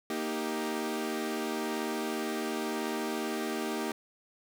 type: chord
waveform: sawtooth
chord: Eb major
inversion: second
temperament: equal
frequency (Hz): 233.1 / 311.1 / 392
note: Bb3 / Eb4 / G4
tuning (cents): 0 / 0 / 0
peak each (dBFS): -32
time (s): 0.1-3.92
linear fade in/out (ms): 2
effects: none